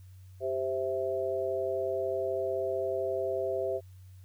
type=chord; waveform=sine; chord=C major; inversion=second; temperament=equal; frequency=392 / 523.3 / 659.3 Hz; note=G4 / C5 / E5; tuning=0 / 0 / 0 cents; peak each=-33 dBFS; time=0.4-3.81 s; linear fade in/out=50 ms; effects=added 93 Hz sine -48 dBFS peak until 4.24 s + white hiss -68 dBFS RMS until 4.24 s